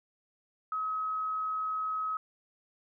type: tone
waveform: sine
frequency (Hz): 1276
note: D#6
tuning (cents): +43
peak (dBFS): -30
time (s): 0.72-2.17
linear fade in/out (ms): 2
effects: none